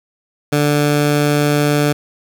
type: tone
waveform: 15% pulse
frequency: 146.83 Hz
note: D3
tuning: in tune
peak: -6 dBFS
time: 0.52-1.93 s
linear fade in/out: 10 ms
effects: none